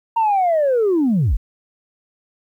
sine linear sweep, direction down, 932.3 to 31.33 Hz, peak -12 dBFS, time 0.16-1.37 s, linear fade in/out 10 ms, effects tanh soft clip ceiling -11 dBFS + 9-bit

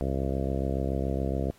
harmonic tone, 67.1 Hz, C2, 44 cents sharp, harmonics 1 / 2 / 3 / 4 / 5 / 6 / 7 / 8 / 9 / 10, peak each -30 / -33 / -35 / -36 / -37 / -38 / -38 / -39 / -40 / -40 dBFS, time 0.01-1.51 s, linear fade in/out 0 ms, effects pink hiss -60 dBFS RMS until 1.58 s + AAC 48 kbps

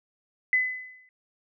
sine tone with exponential decay, 2015 Hz, B6, 34 cents sharp, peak -17 dBFS, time 0.53-1.09 s, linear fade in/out 1 ms, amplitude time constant 120 ms, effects none

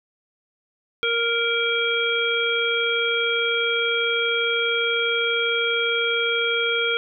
harmonic tone, 466.2 Hz, A#4, in tune, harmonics 1 / 3 / 5 / 7, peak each -25 / -25 / -25 / -25 dBFS, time 1.03-6.97 s, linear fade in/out 0 ms, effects none

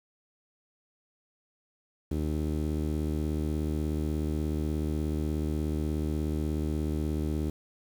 sawtooth tone with low-pass filter, 76.6 Hz, D#2, 27 cents flat, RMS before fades -30 dBFS, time 2.11-7.5 s, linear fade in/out 5 ms, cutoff 340 Hz, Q 2.6, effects 8-bit

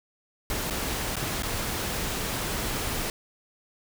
pink noise with dropouts, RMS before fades -30 dBFS, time 0.5-3.1 s, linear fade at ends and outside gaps 1 ms, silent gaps 0.7-0.707 / 1.157-1.166 / 1.423-1.432 s, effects none

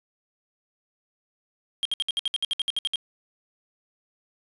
triangle tone bursts, 3224 Hz, G7, 48 cents sharp, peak -21 dBFS, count 14, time 1.83-2.958 s, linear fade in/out 0 ms, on 23 ms, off 62 ms, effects resampled to 24000 Hz + 9-bit

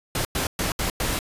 pink noise bursts at uneven times, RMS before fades -25 dBFS, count 5, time 0.15-0.25 / 0.35-0.47 / 0.59-0.72 / 0.79-0.9 / 1-1.19 s, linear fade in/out 2 ms, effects resampled to 32000 Hz

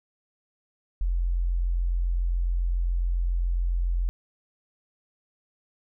sine tone, 43.62 Hz, F1, 1 cent flat, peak -22 dBFS, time 1.01-4.09 s, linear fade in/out 0 ms, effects none

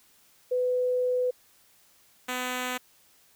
sine / 5% pulse tone pair in turn, 500 / 251.4 Hz, B4 / B3, +21 / +31 cents, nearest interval octave, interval 1190 cents, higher first, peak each -23 / -18 dBFS, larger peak second, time 0.51-1.31 / 2.28-2.78 s, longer first, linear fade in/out 10 ms, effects white hiss -61 dBFS RMS until 3.35 s

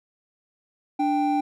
triangle tone pair together, 293.7 / 786 Hz, D4 / G5, 0 / +4 cents, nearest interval octave + perfect fourth, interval 1704 cents, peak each -21 dBFS, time 0.99-1.41 s, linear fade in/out 10 ms, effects none

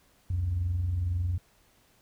sine tone pair together, 67.2 / 89.21 Hz, C2 / F2, +47 / +37 cents, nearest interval perfect fourth, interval 490 cents, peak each -35 / -25 dBFS, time 0.3-1.38 s, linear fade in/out 5 ms, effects tanh soft clip ceiling -22 dBFS + pink hiss -64 dBFS RMS until 2.01 s

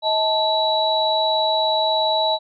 sine tone cluster, 635 / 876 / 3919 Hz, D#5 / A5 / B7, +35 / -8 / -14 cents, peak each -21 dBFS, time 0.02-2.39 s, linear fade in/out 50 ms, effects none

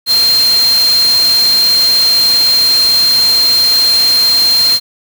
sine tone in noise, 4183 Hz, C8, 1 cent flat, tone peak -7 dBFS, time 0.06-4.8 s, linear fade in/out 50 ms, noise white, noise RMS -19 dBFS, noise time 0.06-4.8 s, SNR +9 dB, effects none

